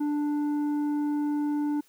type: tone with tanh clipping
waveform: triangle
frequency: 294.4 Hz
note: D4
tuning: 4 cents sharp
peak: -26 dBFS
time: 0-1.81 s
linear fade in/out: 10 ms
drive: 11 dB
effects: white hiss -62 dBFS RMS until 1.88 s